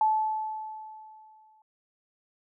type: tone with exponential decay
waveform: sine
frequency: 868 Hz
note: A5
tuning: 24 cents flat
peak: -19 dBFS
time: 0.01-1.62 s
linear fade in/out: 2 ms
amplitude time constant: 350 ms
effects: none